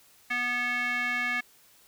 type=tone with band-pass filter; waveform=square; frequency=244.6 Hz; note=B3; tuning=16 cents flat; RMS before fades=-29 dBFS; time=0.3-1.41 s; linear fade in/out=10 ms; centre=2000 Hz; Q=7.8; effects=white hiss -59 dBFS RMS until 1.87 s